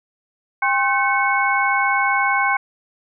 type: tone cluster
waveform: sine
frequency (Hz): 799 / 1064 / 1528 / 2203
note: G5 / C6 / G6 / C#7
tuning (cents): +33 / +29 / -45 / -11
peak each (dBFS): -21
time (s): 0.62-2.57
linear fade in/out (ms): 5
effects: none